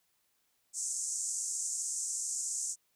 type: band-pass noise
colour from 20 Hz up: pink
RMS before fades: -36 dBFS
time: 0.73-2.76 s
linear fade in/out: 50 ms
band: 6500 to 8500 Hz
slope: 48 dB/octave
effects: white hiss -75 dBFS RMS until 2.95 s